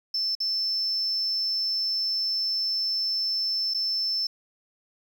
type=tone with dropouts; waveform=triangle; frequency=5300 Hz; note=E8; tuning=9 cents sharp; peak=-21 dBFS; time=0.14-4.27 s; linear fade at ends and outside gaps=5 ms; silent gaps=0.352-0.402 / 3.738-3.745 s; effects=tanh soft clip ceiling -22 dBFS + 9-bit